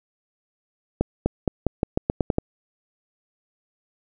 accelerating click train, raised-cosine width 2 ms, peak -6 dBFS, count 10, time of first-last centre 1.01-2.384 s, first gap 250 ms, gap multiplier 0.87, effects none

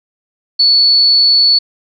sine tone, 4435 Hz, C#8, in tune, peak -6 dBFS, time 0.59-1.59 s, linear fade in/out 10 ms, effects none

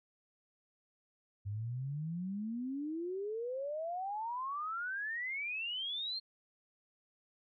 sine exponential sweep, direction up, 98 to 4269 Hz, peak -36 dBFS, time 1.45-6.2 s, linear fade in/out 20 ms, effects none

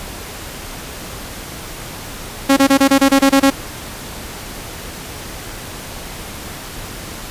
sawtooth tone bursts, 273.3 Hz, C#4, 24 cents flat, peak -4 dBFS, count 10, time 2.49-3.504 s, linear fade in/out 10 ms, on 78 ms, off 26 ms, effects pink hiss -30 dBFS RMS until 7.3 s + resampled to 32000 Hz

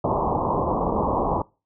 white low-pass noise, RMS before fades -23 dBFS, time 0.04-1.42 s, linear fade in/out 5 ms, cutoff 1100 Hz, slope 96 dB/octave, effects noise-tail reverb RT60 0.3 s tail -23 dB re dry

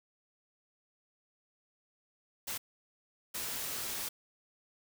white noise bursts at uneven times, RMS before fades -38 dBFS, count 2, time 2.47-2.58 / 3.34-4.09 s, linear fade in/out 10 ms, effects none

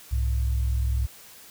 sine tone pair together, 65 / 105.39 Hz, C2 / G#2, -11 / +26 cents, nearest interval minor sixth, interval 837 cents, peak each -22 / -30 dBFS, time 0.11-1.07 s, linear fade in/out 20 ms, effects white hiss -48 dBFS RMS until 1.5 s

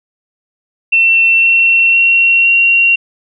sine tone with pitch steps, 2698 / 2715 / 2733 / 2750 Hz, E7 / F7 / F7 / F7, +40 / -50 / -38 / -27 cents, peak -6 dBFS, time 0.92-2.96 s, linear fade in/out 10 ms, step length 510 ms, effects none

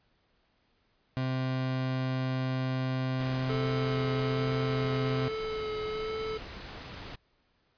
30% pulse tone, 130 Hz, C3, 11 cents flat, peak -26 dBFS, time 1.17-5.28 s, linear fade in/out 0 ms
pink noise, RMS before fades -43 dBFS, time 3.19-7.16 s, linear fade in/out 10 ms
square tone with vibrato, 433.6 Hz, A4, 25 cents flat, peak -33 dBFS, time 3.49-6.38 s, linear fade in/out 10 ms, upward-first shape sine, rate 1.2 Hz, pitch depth 19 cents each way
effects pink hiss -71 dBFS RMS until 7.77 s + resampled to 11025 Hz

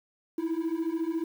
triangle beating tone pair, 319.6 / 333.6 Hz, D#4 / E4, +47 / +21 cents, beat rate 14 Hz, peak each -28 / -27 dBFS, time 0.38-1.24 s, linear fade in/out 5 ms, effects tanh soft clip ceiling -22 dBFS + 9-bit

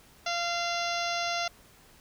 harmonic tone, 690 Hz, F5, 21 cents flat, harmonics 1 / 2 / 3 / 4 / 5 / 6 / 7 / 8 / 9, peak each -32 / -35 / -37 / -38 / -39 / -40 / -40 / -41 / -42 dBFS, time 0.26-1.48 s, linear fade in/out 5 ms, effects pink hiss -57 dBFS RMS until 2 s

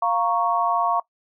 sine chord, Bb minor, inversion second, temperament equal, 698.5 / 932.3 / 1108.7 Hz, F5 / Bb5 / Db6, 0 / 0 / 0 cents, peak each -23 / -24 / -22 dBFS, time 0.02-1 s, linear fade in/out 5 ms, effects noise-tail reverb RT60 0.1 s tail -20 dB re dry

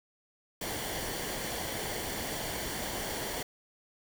pink noise with comb filter, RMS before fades -36 dBFS, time 0.61-3.43 s, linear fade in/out 5 ms, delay 0.78 ms, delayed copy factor -0.5, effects none

